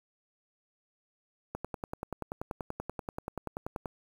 click train, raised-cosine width 1 ms, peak -21 dBFS, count 25, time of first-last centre 1.55-3.858 s, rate 10.4 Hz, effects 8-bit

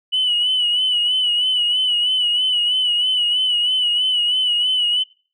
sine tone with vibrato, 2960 Hz, F#7, in tune, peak -14 dBFS, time 0.12-5.04 s, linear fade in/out 20 ms, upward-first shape sine, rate 3.1 Hz, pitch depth 53 cents each way, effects noise-tail reverb RT60 0.4 s tail -24 dB re dry + tanh soft clip ceiling -11 dBFS

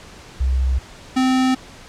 sine / square tone pair in turn, 64.9 / 258.9 Hz, C2 / C4, -13 / -18 cents, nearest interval 2 octaves, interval 2395 cents, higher second, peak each -15 / -15 dBFS, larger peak neither, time 0.4-0.79 / 1.16-1.55 s, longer neither, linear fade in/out 10 ms, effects pink hiss -41 dBFS RMS until 1.88 s + low-pass 7000 Hz 12 dB/octave

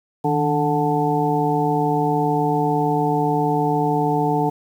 harmonic tone with a mistuned harmonic, 146.83 Hz, D3, in tune, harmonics 1 / 2 / 3 / 5 / 6, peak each -23 / -23 / -23 / -23 / -23 dBFS, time 0.24-4.5 s, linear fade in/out 10 ms, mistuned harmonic 1, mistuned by +96 cents, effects 8-bit

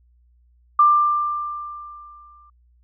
sine tone with exponential decay, 1187 Hz, D6, 18 cents sharp, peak -9 dBFS, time 0.79-2.5 s, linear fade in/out 5 ms, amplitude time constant 370 ms, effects added 60 Hz sine -54 dBFS peak until 2.83 s

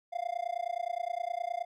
triangle tone with amplitude modulation, 698.5 Hz, F5, in tune, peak -26 dBFS, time 0.12-1.65 s, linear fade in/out 20 ms, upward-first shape sine, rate 29.6 Hz, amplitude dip 100%, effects none

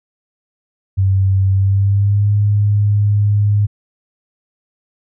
sine tone with pitch glide, 96.3 to 103.21 Hz, G2 to G#2, -30 to -10 cents, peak -10 dBFS, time 0.97-3.67 s, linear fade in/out 20 ms, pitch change +120 cents, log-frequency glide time 1.51-2.31 s, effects none

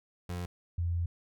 30% pulse / sine tone pair in turn, 88.7 / 85.83 Hz, F2 / F2, +27 / -30 cents, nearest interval minor second, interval 57 cents, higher first, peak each -32 / -28 dBFS, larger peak second, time 0.29-0.46 / 0.78-1.06 s, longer second, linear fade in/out 5 ms, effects none

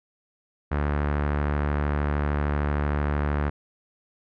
sawtooth tone with low-pass filter, 73.1 Hz, D2, 7 cents flat, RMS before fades -25 dBFS, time 0.71-3.5 s, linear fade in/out 10 ms, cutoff 1600 Hz, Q 1.7, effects none

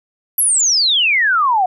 sine exponential sweep, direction down, 11840 to 710 Hz, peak -11 dBFS, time 0.38-1.66 s, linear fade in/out 5 ms, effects none

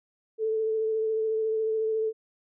sine tone with vibrato, 440 Hz, A4, in tune, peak -24 dBFS, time 0.38-2.13 s, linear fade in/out 50 ms, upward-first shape triangle, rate 14 Hz, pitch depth 21 cents each way, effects none

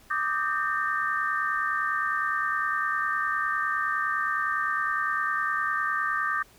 sine chord, Eb major seventh, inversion third, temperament equal with one note detuned, 1174.7 / 1244.5 / 1568 / 1820 Hz, D6 / Eb6 / G6 / Bb6, 0 / 0 / 0 / -42 cents, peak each -29 / -32 / -30 / -30 dBFS, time 0.1-6.43 s, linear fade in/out 10 ms, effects pink hiss -56 dBFS RMS until 6.58 s

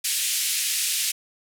white band-pass noise, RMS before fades -25 dBFS, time 0.04-1.12 s, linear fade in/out 10 ms, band 2200 to 12000 Hz, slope 24 dB/octave, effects none

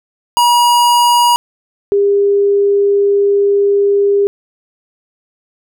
square / sine tone pair in turn, 960 / 402.4 Hz, B5 / G4, -49 / +45 cents, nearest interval octave + minor third, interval 1506 cents, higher first, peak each -8 dBFS, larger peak neither, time 0.37-1.36 / 1.92-4.27 s, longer second, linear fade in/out 0 ms, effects none

